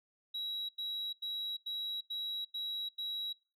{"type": "tone bursts", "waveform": "sine", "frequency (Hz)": 3874, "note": "B7", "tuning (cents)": -34, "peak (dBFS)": -34, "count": 7, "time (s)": [0.34, 3.33], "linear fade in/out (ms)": 10, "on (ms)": 350, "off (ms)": 90, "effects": ["noise-tail reverb RT60 0.4 s tail -25 dB re dry", "tanh soft clip ceiling -34 dBFS"]}